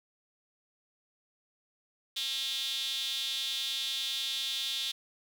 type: tone with high-pass filter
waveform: sawtooth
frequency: 269.8 Hz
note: C#4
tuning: 47 cents flat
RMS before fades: -34 dBFS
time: 2.16-4.92 s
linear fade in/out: 10 ms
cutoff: 3500 Hz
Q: 6.6
effects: none